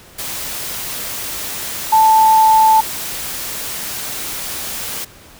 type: tone in noise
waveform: sine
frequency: 880 Hz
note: A5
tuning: in tune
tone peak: -7 dBFS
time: 1.92-2.81 s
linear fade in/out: 10 ms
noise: white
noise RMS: -25 dBFS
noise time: 0.18-5.05 s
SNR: +15 dB
effects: pink hiss -42 dBFS RMS until 5.39 s